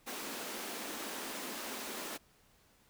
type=high-pass noise; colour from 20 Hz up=pink; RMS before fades=-42 dBFS; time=0.06-2.18 s; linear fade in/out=20 ms; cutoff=210 Hz; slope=48 dB/octave; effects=pink hiss -67 dBFS RMS until 2.89 s